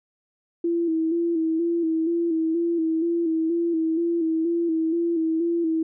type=tone with vibrato; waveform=sine; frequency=330.8 Hz; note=E4; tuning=6 cents sharp; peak=-20 dBFS; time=0.64-5.83 s; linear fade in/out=5 ms; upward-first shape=square; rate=2.1 Hz; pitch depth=44 cents each way; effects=none